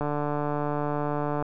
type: click train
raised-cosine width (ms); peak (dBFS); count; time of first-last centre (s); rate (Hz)
1; -15; 209; 0.01-1.425; 147
effects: none